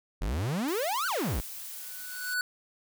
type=exponential two-way sweep; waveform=45% pulse; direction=up then down; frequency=41.2 to 1568 to 41.2 Hz; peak=-28 dBFS; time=0.21-1.41 s; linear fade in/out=10 ms; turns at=1.07 s
type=noise; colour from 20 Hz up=blue; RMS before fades=-41 dBFS; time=0.68-2.34 s; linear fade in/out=2 ms
type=tone with exponential growth; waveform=square; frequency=1483 Hz; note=F#6; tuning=4 cents sharp; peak=-26 dBFS; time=1.72-2.41 s; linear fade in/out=1 ms; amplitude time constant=150 ms
effects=none